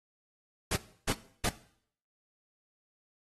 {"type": "noise bursts", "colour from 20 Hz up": "pink", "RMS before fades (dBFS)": -30, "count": 3, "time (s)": [0.71, 1.492], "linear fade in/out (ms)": 5, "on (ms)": 54, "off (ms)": 310, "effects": ["noise-tail reverb RT60 0.6 s tail -17 dB re dry", "AAC 32 kbps"]}